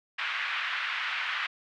pink band-pass noise, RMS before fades -32 dBFS, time 0.18-1.47 s, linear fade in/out 10 ms, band 1300 to 3000 Hz, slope 24 dB/octave, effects none

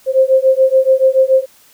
sine beating tone pair, 523.3 / 530.3 Hz, C5 / C5, 0 / +23 cents, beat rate 7 Hz, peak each -11 dBFS, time 0.06-1.46 s, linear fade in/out 50 ms, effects white hiss -48 dBFS RMS until 1.73 s

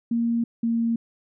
sine tone pair in turn, 233.1 / 230.8 Hz, A#3 / A#3, 0 / -17 cents, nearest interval unison, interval 17 cents, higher first, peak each -20 dBFS, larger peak neither, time 0.11-0.44 / 0.63-0.96 s, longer neither, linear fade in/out 5 ms, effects none

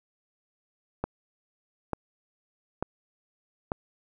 click train, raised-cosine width 1 ms, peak -14 dBFS, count 4, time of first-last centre 1.04-3.719 s, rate 1.12 Hz, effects none

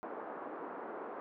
pink band-pass noise, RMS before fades -44 dBFS, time 0.03-1.2 s, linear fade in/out 0 ms, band 300 to 1300 Hz, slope 24 dB/octave, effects none

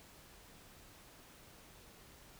silence, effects pink hiss -59 dBFS RMS until 2.39 s

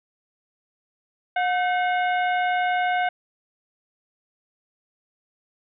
harmonic tone with a mistuned harmonic, 723 Hz, F#5, 40 cents flat, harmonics 1 / 2 / 3 / 4 / 5, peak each -21 / -27 / -31 / -38 / -42 dBFS, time 1.36-3.09 s, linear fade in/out 5 ms, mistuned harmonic 2, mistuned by +99 cents, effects none

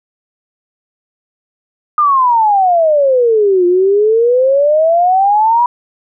sine exponential two-way sweep, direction down then up, 1228 to 349.2 to 980 Hz, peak -7 dBFS, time 1.98-5.66 s, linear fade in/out 2 ms, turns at 3.66 s, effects none

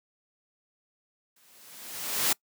white noise with exponential growth, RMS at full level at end -23 dBFS, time 1.36-2.33 s, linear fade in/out 5 ms, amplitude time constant 210 ms, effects noise-tail reverb RT60 0.1 s tail -25 dB re dry + high-pass 150 Hz 12 dB/octave

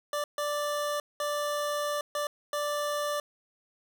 25% pulse tone bursts at uneven times, 587.3 Hz, D5, in tune, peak -25 dBFS, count 5, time 0.13-0.24 / 0.38-1 / 1.2-2.01 / 2.15-2.27 / 2.53-3.2 s, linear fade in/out 2 ms, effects none

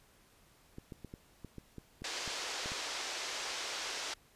clicks, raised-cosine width 3 ms, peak -32 dBFS, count 11, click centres 0.784 / 0.922 / 1.047 / 1.139 / 1.447 / 1.583 / 1.783 / 2.02 / 2.277 / 2.659 / 2.719 s
white band-pass noise, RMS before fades -40 dBFS, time 2.04-4.14 s, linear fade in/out 5 ms, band 340 to 6200 Hz, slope 24 dB/octave
effects pink hiss -65 dBFS RMS until 4.35 s + resampled to 32000 Hz

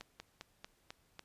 slowing click train, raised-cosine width 0.2 ms, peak -28 dBFS, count 6, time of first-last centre 0.01-1.193 s, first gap 190 ms, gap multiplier 1.11, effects pink hiss -72 dBFS RMS until 1.24 s + resampled to 32000 Hz

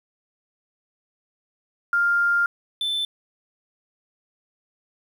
sine / triangle tone pair in turn, 1400 / 3528 Hz, F6 / A7, +4 / +4 cents, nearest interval octave + major third, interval 1600 cents, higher second, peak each -17 / -21 dBFS, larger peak first, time 1.93-2.46 / 2.81-3.05 s, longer first, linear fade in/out 2 ms, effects 8-bit

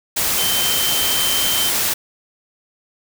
sine tone in noise, 3110 Hz, G7, 14 cents flat, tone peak -21 dBFS, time 0.38-1.7 s, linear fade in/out 10 ms, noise white, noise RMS -19 dBFS, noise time 0.16-1.94 s, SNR -5 dB, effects none

